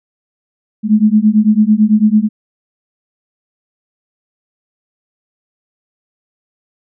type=beating tone pair; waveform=sine; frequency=209.2 / 218.2 Hz; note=G#3 / A3; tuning=+13 / -14 cents; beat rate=9 Hz; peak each=-10 dBFS; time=0.83-2.29 s; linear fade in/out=50 ms; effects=none